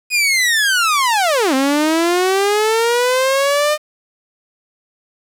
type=linear two-way sweep; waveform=sawtooth; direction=down then up; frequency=2501 to 260.1 to 610 Hz; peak=-9 dBFS; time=0.1-3.78 s; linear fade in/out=50 ms; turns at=1.54 s; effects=low-pass 12000 Hz 12 dB/octave + 7-bit